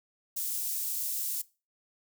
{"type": "high-pass noise", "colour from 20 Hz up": "white", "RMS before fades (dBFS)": -33, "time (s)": [0.36, 1.42], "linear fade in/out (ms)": 10, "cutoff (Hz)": 7500, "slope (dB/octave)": 12, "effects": ["noise-tail reverb RT60 0.3 s tail -20 dB re dry"]}